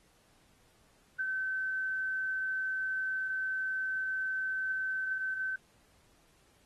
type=tone; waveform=sine; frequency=1535 Hz; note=G6; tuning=37 cents flat; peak=-31 dBFS; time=1.19-5.56 s; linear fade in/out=5 ms; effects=pink hiss -67 dBFS RMS until 6.65 s + AAC 32 kbps